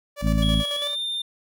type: tone with tremolo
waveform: sawtooth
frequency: 580 Hz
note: D5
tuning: 22 cents flat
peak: -25 dBFS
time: 0.16-0.96 s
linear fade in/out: 50 ms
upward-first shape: square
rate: 9.1 Hz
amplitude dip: 55%
type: harmonic tone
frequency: 54.6 Hz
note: A1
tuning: 13 cents flat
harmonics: 1 / 2 / 3 / 4 / 5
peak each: -21 / -27 / -24 / -25 / -30 dBFS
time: 0.21-0.64 s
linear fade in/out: 50 ms
type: tone with pitch glide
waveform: triangle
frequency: 3328 to 3608 Hz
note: G#7 to A7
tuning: +3 to +43 cents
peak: -24 dBFS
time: 0.42-1.22 s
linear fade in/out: 5 ms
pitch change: +140 cents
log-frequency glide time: 0.76-0.9 s
effects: none